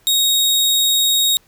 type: tone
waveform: sawtooth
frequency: 3760 Hz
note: A#7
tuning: 14 cents sharp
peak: -10 dBFS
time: 0.07-1.37 s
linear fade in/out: 0 ms
effects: pink hiss -55 dBFS RMS until 1.47 s